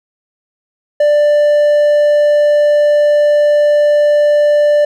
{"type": "tone", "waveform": "triangle", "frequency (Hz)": 590, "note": "D5", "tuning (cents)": 8, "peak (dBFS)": -5, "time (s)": [1, 4.85], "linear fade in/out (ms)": 5, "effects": []}